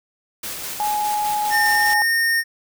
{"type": "noise with tremolo", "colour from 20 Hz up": "white", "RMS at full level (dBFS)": -29, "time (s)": [0.43, 1.94], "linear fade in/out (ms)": 5, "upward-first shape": "square", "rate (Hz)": 4.9, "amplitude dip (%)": 25}
{"type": "tone", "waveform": "sine", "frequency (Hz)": 838, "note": "G#5", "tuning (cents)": 15, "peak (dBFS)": -19, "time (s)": [0.8, 2.02], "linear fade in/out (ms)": 0}
{"type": "tone with pitch glide", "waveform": "square", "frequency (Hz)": [1812, 1835.2], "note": ["A#6", "A#6"], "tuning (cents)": [-50, -28], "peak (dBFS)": -17, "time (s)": [1.5, 2.44], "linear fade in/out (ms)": 50, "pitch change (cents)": 22, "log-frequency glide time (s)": [1.68, 2.07]}
{"effects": []}